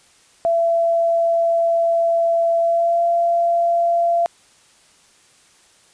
sine tone with pitch glide, 672 to 683.7 Hz, E5 to F5, +33 to -37 cents, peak -14 dBFS, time 0.45-4.26 s, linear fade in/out 0 ms, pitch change +30 cents, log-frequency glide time 2.6-3.03 s, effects white hiss -53 dBFS RMS until 5.93 s + resampled to 22050 Hz

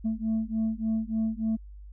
sine beating tone pair, 220 / 223.4 Hz, A3 / A3, 0 / +27 cents, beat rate 3.4 Hz, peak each -27 dBFS, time 0.04-1.57 s, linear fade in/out 20 ms, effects tanh soft clip ceiling -22 dBFS + added 50 Hz sine -42 dBFS peak until 1.92 s

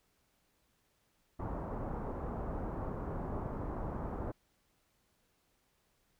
pink low-pass noise, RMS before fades -39 dBFS, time 1.39-4.32 s, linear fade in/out 10 ms, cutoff 1100 Hz, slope 24 dB/octave, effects pink hiss -75 dBFS RMS until 6.19 s

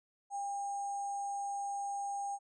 sine tone with sample-and-hold, 800 Hz, G5, 35 cents sharp, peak -35 dBFS, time 0.3-2.39 s, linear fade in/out 50 ms, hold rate 7350 Hz, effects resampled to 24000 Hz

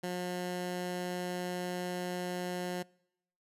15% pulse tone, 179.4 Hz, F3, 47 cents sharp, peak -28 dBFS, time 0.03-2.83 s, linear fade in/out 10 ms, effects noise-tail reverb RT60 0.8 s tail -26 dB re dry + resampled to 32000 Hz

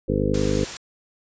harmonic tone, 50.7 Hz, G#1, 41 cents flat, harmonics 1 / 2 / 3 / 4 / 5 / 6 / 8 / 9 / 10, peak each -28 / -28 / -28 / -28 / -28 / -28 / -28 / -28 / -28 dBFS, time 0.08-0.65 s, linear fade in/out 10 ms
white noise, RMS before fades -32 dBFS, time 0.34-0.77 s, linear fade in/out 2 ms
effects resampled to 16000 Hz

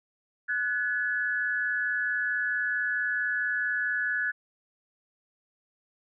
sine tone pair together, 1480 / 1704.5 Hz, F#6 / G#6, 0 / +45 cents, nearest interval major second, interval 245 cents, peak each -29 / -28 dBFS, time 0.48-4.32 s, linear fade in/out 20 ms, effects none

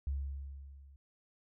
sine tone with level ramp, 69.1 Hz, C#2, 5 cents flat, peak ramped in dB -31 to -55 dBFS, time 0.07-0.96 s, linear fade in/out 0 ms, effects none

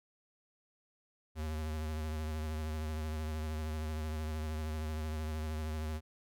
square tone with vibrato, 77.78 Hz, D#2, in tune, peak -36 dBFS, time 1.35-6.01 s, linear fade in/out 50 ms, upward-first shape triangle, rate 13 Hz, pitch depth 43 cents each way, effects none

